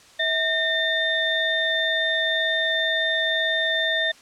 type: tone cluster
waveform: sine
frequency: 646 / 1822 / 3599 Hz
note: E5 / A#6 / A7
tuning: -35 / -40 / +38 cents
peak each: -27 / -23 / -24 dBFS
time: 0.19-4.12 s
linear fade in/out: 10 ms
effects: white hiss -50 dBFS RMS until 4.21 s + low-pass 7000 Hz 12 dB/octave